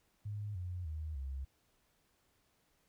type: tone with pitch steps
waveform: sine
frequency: 103.83 / 89.87 / 77.78 / 67.33 Hz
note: G#2 / F#2 / D#2 / C#2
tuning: 0 / -50 / 0 / -50 cents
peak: -38 dBFS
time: 0.25-1.45 s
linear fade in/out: 10 ms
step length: 300 ms
effects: pink hiss -75 dBFS RMS until 2.88 s